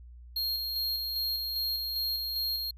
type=tone with tremolo; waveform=square; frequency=4240 Hz; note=C8; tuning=22 cents sharp; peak=-29 dBFS; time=0.36-2.71 s; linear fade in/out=5 ms; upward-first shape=square; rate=2.5 Hz; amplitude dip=30%; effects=added 60 Hz sine -46 dBFS peak until 2.77 s